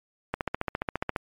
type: click train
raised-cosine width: 0.5 ms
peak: -12 dBFS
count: 13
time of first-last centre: 0.34-1.162 s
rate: 14.6 Hz
effects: MP3 64 kbps